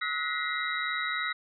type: tone cluster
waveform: sine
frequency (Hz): 1282 / 1461 / 1925 / 2068 / 3841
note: E6 / F#6 / B6 / C7 / B7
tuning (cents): -49 / -22 / -45 / -21 / -49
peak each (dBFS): -34 / -36 / -34 / -36 / -36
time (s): 0.01-1.33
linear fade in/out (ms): 10
effects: none